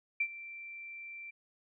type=tone with ADSR envelope; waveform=sine; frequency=2349 Hz; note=D7; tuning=in tune; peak=-26 dBFS; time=0.2-1.31 s; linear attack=7 ms; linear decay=65 ms; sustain=-17 dB; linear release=12 ms; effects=none